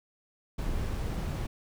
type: noise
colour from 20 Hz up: brown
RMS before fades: -32 dBFS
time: 0.58-1.47 s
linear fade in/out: 10 ms
effects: none